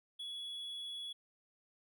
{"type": "tone", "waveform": "triangle", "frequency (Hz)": 3378, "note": "G#7", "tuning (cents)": 29, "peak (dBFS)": -40, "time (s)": [0.19, 1.13], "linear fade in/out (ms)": 10, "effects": []}